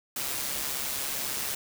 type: noise with amplitude modulation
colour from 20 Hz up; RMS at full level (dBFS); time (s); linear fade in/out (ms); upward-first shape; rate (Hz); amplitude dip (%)
white; -30; 0.16-1.55; 5; sine; 138; 45
effects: none